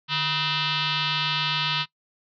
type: tone with frequency modulation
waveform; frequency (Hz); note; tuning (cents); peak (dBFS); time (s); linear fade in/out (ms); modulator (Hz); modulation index
sine; 151.2; D#3; -49; -22; 0.08-1.86; 50; 559; 7.1
effects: noise-tail reverb RT60 0.1 s tail -20 dB re dry